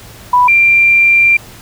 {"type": "tone pair in turn", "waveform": "sine", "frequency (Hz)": [987.8, 2372], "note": ["B5", "D7"], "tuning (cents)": [0, 17], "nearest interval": "octave + minor third", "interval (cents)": 1517, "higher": "second", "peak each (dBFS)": -5, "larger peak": "neither", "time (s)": [[0.33, 0.48], [0.48, 1.37]], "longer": "second", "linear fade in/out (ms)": 5, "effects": ["added 111 Hz sine -40 dBFS peak until 1.61 s", "pink hiss -36 dBFS RMS until 1.61 s"]}